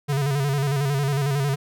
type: tone with vibrato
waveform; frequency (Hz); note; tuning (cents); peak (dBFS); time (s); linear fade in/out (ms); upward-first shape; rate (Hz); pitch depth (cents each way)
square; 140; C#3; +18; -21; 0.08-1.56; 20; square; 11; 60
effects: none